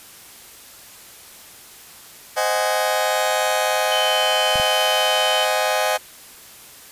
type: chord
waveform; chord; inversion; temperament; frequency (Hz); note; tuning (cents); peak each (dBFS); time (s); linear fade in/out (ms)
sawtooth; Ab dominant seventh; first; just; 519.1 / 623 / 747.5 / 830.6; C5 / Eb5 / Gb5 / Ab5; -14 / +2 / +17 / 0; -21 / -18 / -21 / -20; 2.36-5.98; 20
type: tone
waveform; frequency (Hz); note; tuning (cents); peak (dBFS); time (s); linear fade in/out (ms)
sine; 3052; G7; -47; -21; 3.91-5.45; 10
type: clicks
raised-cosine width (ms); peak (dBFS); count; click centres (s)
5; -19; 2; 4.557 / 4.599
effects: white hiss -43 dBFS RMS until 6.91 s + resampled to 32000 Hz